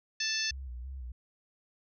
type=harmonic tone; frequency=880 Hz; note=A5; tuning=in tune; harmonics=2 / 3 / 4 / 5 / 6 / 7; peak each=-37 / -37 / -40 / -36 / -35 / -37 dBFS; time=0.2-0.51 s; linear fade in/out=5 ms
type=tone with vibrato; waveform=sine; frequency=63.6 Hz; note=C2; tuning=48 cents flat; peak=-38 dBFS; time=0.51-1.12 s; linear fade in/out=5 ms; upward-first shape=square; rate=3 Hz; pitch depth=78 cents each way
effects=none